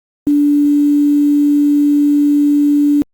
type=tone with quantisation; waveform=sine; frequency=290.7 Hz; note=D4; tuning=18 cents flat; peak=-8 dBFS; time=0.27-3.02 s; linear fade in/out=0 ms; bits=6; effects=Opus 32 kbps